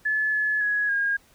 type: tone with pitch steps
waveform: sine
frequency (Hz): 1723 / 1713 / 1675 / 1626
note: A6 / A6 / G#6 / G#6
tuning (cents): -37 / -47 / +14 / -37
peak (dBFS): -21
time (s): 0.05-1.17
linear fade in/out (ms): 10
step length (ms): 280
effects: pink hiss -58 dBFS RMS until 1.34 s